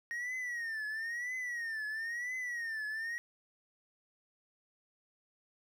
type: tone with vibrato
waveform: triangle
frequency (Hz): 1864.7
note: A#6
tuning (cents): 0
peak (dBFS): -34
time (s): 0.11-3.18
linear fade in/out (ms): 0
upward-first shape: triangle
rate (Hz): 1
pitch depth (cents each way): 160
effects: none